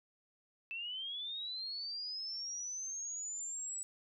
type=linear sweep; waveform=sine; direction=up; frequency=2630 to 7902 Hz; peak=-39 dBFS; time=0.71-3.83 s; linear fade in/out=0 ms; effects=none